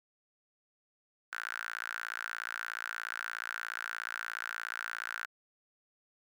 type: tone with high-pass filter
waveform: sawtooth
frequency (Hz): 56.9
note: A#1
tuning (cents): -41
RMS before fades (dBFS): -40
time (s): 1.32-5.26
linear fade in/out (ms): 10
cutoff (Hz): 1500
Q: 7.7
effects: none